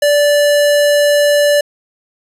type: tone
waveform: square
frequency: 583 Hz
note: D5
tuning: 13 cents flat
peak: -9 dBFS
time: 0.02-1.61 s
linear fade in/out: 5 ms
effects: resampled to 32000 Hz + 8-bit